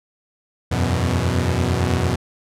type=chord; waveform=sawtooth; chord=E suspended second; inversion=none; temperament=equal with one note detuned; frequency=83.56 / 92.5 / 123.47 Hz; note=E2 / F#2 / B2; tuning=+24 / 0 / 0 cents; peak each=-18 dBFS; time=0.71-2.16 s; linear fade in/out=10 ms; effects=low-pass 10000 Hz 12 dB/octave